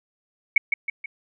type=tone with echo; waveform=sine; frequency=2223 Hz; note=C#7; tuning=4 cents sharp; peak=-11 dBFS; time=0.56-0.58 s; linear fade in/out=5 ms; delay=160 ms; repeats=3; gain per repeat=-6 dB; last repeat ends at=1.06 s; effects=none